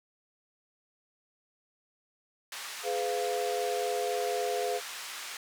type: band-pass noise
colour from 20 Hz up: pink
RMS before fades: -41 dBFS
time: 2.52-5.37 s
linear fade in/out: 2 ms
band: 1300 to 10000 Hz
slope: 12 dB/octave
type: chord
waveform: sine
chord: F diminished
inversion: first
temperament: just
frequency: 419.1 / 502.9 / 698.5 Hz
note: Ab4 / Cb5 / F5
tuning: +16 / +31 / 0 cents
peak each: -33 dBFS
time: 2.83-4.81 s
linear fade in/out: 50 ms
effects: none